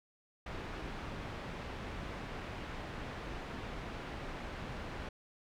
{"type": "low-pass noise", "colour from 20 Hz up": "pink", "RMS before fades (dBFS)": -43, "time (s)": [0.46, 5.09], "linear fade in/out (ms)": 5, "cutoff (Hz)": 2600, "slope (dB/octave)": 12, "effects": []}